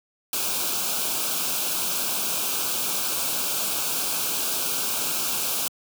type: band-stop noise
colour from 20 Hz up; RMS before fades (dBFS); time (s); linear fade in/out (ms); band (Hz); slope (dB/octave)
white; -26; 0.33-5.68; 2; 1600 to 2300; 96
effects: high-pass 150 Hz 12 dB/octave